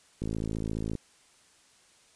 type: click train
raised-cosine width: 3 ms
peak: -20 dBFS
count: 41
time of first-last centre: 0.22-0.953 s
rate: 54.6 Hz
effects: white hiss -61 dBFS RMS until 2.15 s + resampled to 22050 Hz